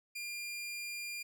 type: tone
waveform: sawtooth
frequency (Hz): 2400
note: D7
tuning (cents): +37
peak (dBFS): -36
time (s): 0.15-1.23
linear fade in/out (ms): 10
effects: none